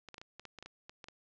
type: clicks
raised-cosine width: 0.2 ms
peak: -30 dBFS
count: 12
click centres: 0.087 / 0.143 / 0.181 / 0.215 / 0.396 / 0.453 / 0.587 / 0.626 / 0.66 / 0.895 / 1.042 / 1.085 s
effects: low-pass 6000 Hz 12 dB/octave + 12-bit